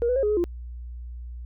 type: tone with pitch steps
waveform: sine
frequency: 472.5 / 498 / 540 / 418.5 / 422.4 / 346.8 Hz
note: A#4 / B4 / C#5 / G#4 / G#4 / F4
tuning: +23 / +14 / -45 / +13 / +29 / -12 cents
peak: -19 dBFS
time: 0.02-0.44 s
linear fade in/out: 0 ms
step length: 70 ms
effects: tanh soft clip ceiling -15 dBFS + added 60 Hz sine -34 dBFS peak until 1.45 s